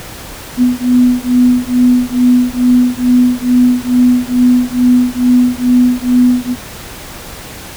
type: beating tone pair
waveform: sine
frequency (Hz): 246.9 / 249.2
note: B3 / B3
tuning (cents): 0 / +16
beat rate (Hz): 2.3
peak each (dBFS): -10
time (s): 0.57-6.56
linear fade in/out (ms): 50
effects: pink hiss -29 dBFS RMS until 7.76 s